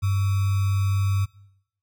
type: tone with sample-and-hold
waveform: sine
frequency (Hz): 98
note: G2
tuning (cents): 0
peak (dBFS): -19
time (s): 0.02-1.26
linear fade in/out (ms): 20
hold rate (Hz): 1225
effects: noise-tail reverb RT60 0.8 s tail -22 dB re dry